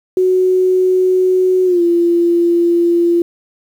sine tone with pitch glide, 370 to 343.2 Hz, F#4 to F4, 0 to -30 cents, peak -9 dBFS, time 0.17-3.22 s, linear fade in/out 2 ms, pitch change -130 cents, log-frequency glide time 1.65-1.82 s, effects 7-bit

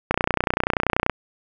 click train, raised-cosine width 0.5 ms, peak -3 dBFS, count 31, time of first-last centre 0.11-1.097 s, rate 30.4 Hz, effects none

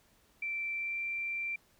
sine tone with pitch glide, 2341 to 2355 Hz, D7 to D7, -6 to +4 cents, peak -33 dBFS, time 0.42-1.56 s, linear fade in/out 5 ms, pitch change +10 cents, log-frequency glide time 0.73-0.99 s, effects pink hiss -67 dBFS RMS until 1.79 s

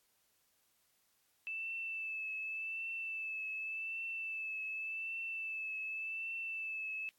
sine tone with vibrato, 2637 Hz, E7, in tune, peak -38 dBFS, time 1.47-7.09 s, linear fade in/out 0 ms, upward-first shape triangle, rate 0.87 Hz, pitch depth 34 cents each way, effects white hiss -75 dBFS RMS until 7.18 s + AAC 64 kbps

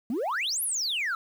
sine exponential two-way sweep, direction up then down, 211.3 to 11840 to 1291 Hz, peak -24 dBFS, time 0.1-1.15 s, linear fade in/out 2 ms, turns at 0.63 s, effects tanh soft clip ceiling -25 dBFS + 9-bit

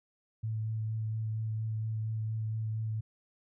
sine tone with vibrato, 110 Hz, A2, in tune, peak -31 dBFS, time 0.43-3.01 s, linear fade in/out 10 ms, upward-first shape sine, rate 4.3 Hz, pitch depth 13 cents each way, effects none

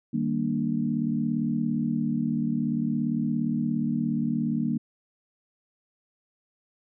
sine chord, Eb major seventh, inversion none, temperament equal, 155.56 / 196 / 233.1 / 293.7 Hz, Eb3 / G3 / Bb3 / D4, 0 / 0 / 0 / 0 cents, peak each -31 / -31 / -26 / -32 dBFS, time 0.13-4.78 s, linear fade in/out 10 ms, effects none

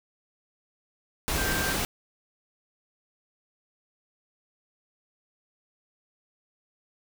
sine tone in noise, 1574 Hz, G6, 7 cents sharp, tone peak -31 dBFS, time 1.38-1.73 s, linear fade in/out 0 ms, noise pink, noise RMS -28 dBFS, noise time 1.28-1.85 s, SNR -6 dB, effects none

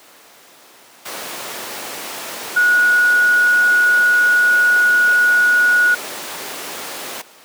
sine tone in noise, 1457 Hz, F#6, 27 cents flat, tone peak -10 dBFS, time 2.56-5.95 s, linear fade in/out 10 ms, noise pink, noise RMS -27 dBFS, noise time 1.05-7.22 s, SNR +14 dB, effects pink hiss -44 dBFS RMS until 7.44 s + high-pass 400 Hz 12 dB/octave

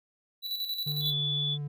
square tone with tremolo, 3951 Hz, B7, in tune, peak -30 dBFS, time 0.42-1.14 s, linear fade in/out 50 ms, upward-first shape square, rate 11 Hz, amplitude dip 50%
triangle tone with vibrato, 145.9 Hz, D3, 11 cents flat, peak -30 dBFS, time 0.86-1.68 s, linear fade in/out 10 ms, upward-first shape square, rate 2 Hz, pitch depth 12 cents each way
sine tone, 3453 Hz, A7, 33 cents flat, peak -28 dBFS, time 1-1.58 s, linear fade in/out 50 ms
effects none

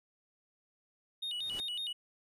triangle tone with vibrato, 3293 Hz, G#7, 15 cents flat, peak -34 dBFS, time 1.22-1.93 s, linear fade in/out 10 ms, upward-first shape square, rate 5.4 Hz, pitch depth 200 cents each way
pink noise with exponential growth, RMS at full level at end -44 dBFS, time 1.28-1.6 s, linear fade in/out 0 ms, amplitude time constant 69 ms
effects resampled to 32000 Hz

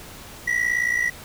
triangle ring-modulated tone, 1941 Hz, B6, 31 cents flat, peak -15 dBFS, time 0.47-1.1 s, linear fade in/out 10 ms, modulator 29.2 Hz, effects pink hiss -41 dBFS RMS until 1.24 s

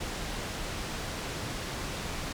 pink low-pass noise, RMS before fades -36 dBFS, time 0-2.33 s, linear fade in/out 10 ms, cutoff 7400 Hz, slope 12 dB/octave, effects none

